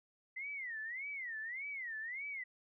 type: tone with vibrato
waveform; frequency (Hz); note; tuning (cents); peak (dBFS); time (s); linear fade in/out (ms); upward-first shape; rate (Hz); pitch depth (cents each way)
sine; 2000; B6; +21; -40; 0.36-2.44; 10; sine; 1.7; 240
effects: none